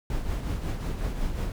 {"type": "noise with tremolo", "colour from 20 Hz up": "brown", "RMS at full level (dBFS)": -27, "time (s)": [0.1, 1.52], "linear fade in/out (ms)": 2, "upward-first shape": "triangle", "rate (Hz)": 5.5, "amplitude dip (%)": 55, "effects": []}